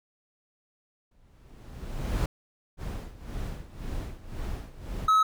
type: noise with exponential growth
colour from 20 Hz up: brown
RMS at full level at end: -24 dBFS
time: 1.11-2.26 s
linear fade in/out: 5 ms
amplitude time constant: 250 ms
type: noise with tremolo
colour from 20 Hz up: brown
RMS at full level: -33 dBFS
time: 2.77-5.1 s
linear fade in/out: 50 ms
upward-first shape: sine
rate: 1.9 Hz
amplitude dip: 80%
type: tone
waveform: triangle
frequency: 1285 Hz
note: E6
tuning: 45 cents flat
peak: -16 dBFS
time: 5.08-5.23 s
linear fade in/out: 5 ms
effects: none